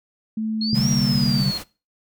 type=tone with pitch glide; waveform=sine; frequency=219 to 233.4 Hz; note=A3 to A#3; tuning=-8 to +2 cents; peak=-22 dBFS; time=0.37-1.41 s; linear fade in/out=5 ms; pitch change=+110 cents; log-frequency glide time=0.81-0.89 s
type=exponential two-way sweep; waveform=sine; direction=up then down; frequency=4230 to 5740 to 4230 Hz; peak=-24 dBFS; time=0.61-1.58 s; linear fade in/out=5 ms; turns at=0.89 s
type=chord; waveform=sine; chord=C suspended second; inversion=none; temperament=equal; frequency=130.81 / 146.83 / 196 Hz; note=C3 / D3 / G3; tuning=0 / 0 / 0 cents; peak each=-23 dBFS; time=0.73-1.51 s; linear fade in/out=2 ms
type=band-stop noise; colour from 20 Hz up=pink; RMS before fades=-35 dBFS; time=0.74-1.64 s; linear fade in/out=20 ms; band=100 to 140 Hz; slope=96 dB/octave
effects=noise-tail reverb RT60 0.3 s tail -20 dB re dry